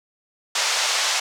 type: band-pass noise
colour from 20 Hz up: white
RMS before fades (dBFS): -22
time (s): 0.55-1.2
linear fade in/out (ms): 5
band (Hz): 590 to 6700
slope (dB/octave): 24
effects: none